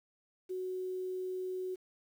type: tone with quantisation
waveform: sine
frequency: 370 Hz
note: F#4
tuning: in tune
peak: -35 dBFS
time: 0.49-1.76 s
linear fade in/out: 20 ms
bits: 10
effects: none